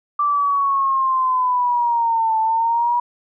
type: linear two-way sweep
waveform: sine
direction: down then up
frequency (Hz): 1174.7 to 880 to 969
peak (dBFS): -15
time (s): 0.19-3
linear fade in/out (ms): 5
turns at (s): 2.39
effects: none